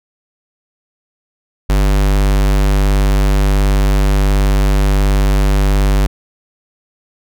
square tone, 49.3 Hz, G1, 11 cents sharp, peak -10 dBFS, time 1.69-6.07 s, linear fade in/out 10 ms, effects none

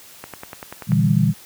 click train, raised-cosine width 0.5 ms, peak -17 dBFS, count 8, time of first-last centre 0.24-0.92 s, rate 10.3 Hz
sine chord, E half-diminished seventh, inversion second, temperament just, 118.67 / 148.33 / 164.81 / 197.78 Hz, Bb2 / D3 / E3 / G3, +31 / +18 / 0 / +16 cents, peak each -19 dBFS, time 0.87-1.34 s, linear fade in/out 50 ms
effects white hiss -44 dBFS RMS until 1.45 s + high-pass 60 Hz 12 dB/octave

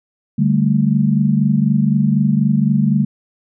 sine chord, D suspended fourth, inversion none, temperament equal, 146.83 / 196 / 220 Hz, D3 / G3 / A3, 0 / 0 / 0 cents, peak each -16 dBFS, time 0.38-3.05 s, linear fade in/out 10 ms, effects none

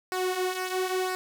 sawtooth tone with flanger, 370 Hz, F#4, in tune, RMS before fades -29 dBFS, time 0.12-1.15 s, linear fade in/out 0 ms, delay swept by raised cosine 0.3 to 5.7 ms, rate 1 Hz, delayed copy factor -0.6, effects none

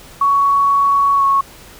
sine tone with pitch glide, 1118 to 1102.6 Hz, C#6 to C#6, +14 to -10 cents, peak -10 dBFS, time 0.21-1.41 s, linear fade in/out 5 ms, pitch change -24 cents, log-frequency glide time 1.16-1.23 s, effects pink hiss -40 dBFS RMS until 1.79 s

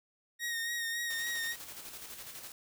sawtooth tone with vibrato, 1864.7 Hz, A#6, in tune, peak -30 dBFS, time 0.39-1.56 s, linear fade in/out 50 ms, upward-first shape sine, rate 3.6 Hz, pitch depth 30 cents each way
white noise with tremolo, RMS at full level -45 dBFS, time 1.1-2.52 s, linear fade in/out 2 ms, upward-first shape square, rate 12 Hz, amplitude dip 40%
effects none

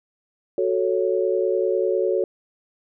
sine chord, F# minor, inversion none, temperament equal, 370 / 440 / 554.4 Hz, F#4 / A4 / C#5, 0 / 0 / 0 cents, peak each -22 / -23 / -24 dBFS, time 0.58-2.24 s, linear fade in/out 2 ms, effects none

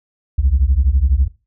sine beating tone pair, 61.1 / 73.1 Hz, B1 / D2, -18 / -7 cents, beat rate 12 Hz, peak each -13 dBFS, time 0.38-1.28 s, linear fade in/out 10 ms, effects noise-tail reverb RT60 0.3 s tail -19 dB re dry + tanh soft clip ceiling -6 dBFS

